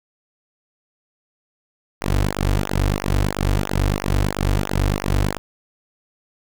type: tone with flanger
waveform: sawtooth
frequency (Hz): 49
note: G1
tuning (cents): 0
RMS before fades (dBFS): -20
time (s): 2.01-5.38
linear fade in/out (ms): 0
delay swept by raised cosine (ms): 0.22 to 5.42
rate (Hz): 3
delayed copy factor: -1
effects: none